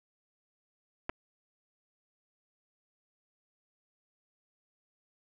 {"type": "clicks", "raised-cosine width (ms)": 0.5, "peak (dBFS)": [-19, -21], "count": 2, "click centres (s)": [1.094, 1.097], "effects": []}